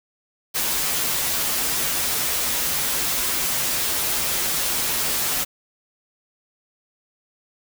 white noise with comb filter, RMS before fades -23 dBFS, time 0.54-5.45 s, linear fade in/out 20 ms, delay 10 ms, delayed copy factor -0.55, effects none

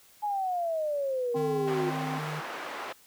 sine exponential sweep, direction down, 849 to 351.8 Hz, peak -27 dBFS, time 0.22-1.91 s, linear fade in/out 20 ms
harmonic tone, 261.6 Hz, C4, in tune, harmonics 1 / 3 / 4, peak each -35 / -36 / -43 dBFS, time 1.34-2.19 s, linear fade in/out 10 ms
square tone, 153.1 Hz, D#3, 28 cents flat, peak -35 dBFS, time 1.35-2.41 s, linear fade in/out 20 ms
white band-pass noise, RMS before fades -38 dBFS, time 1.67-2.93 s, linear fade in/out 10 ms, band 400 to 1500 Hz, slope 12 dB/octave
effects white hiss -58 dBFS RMS until 3.06 s

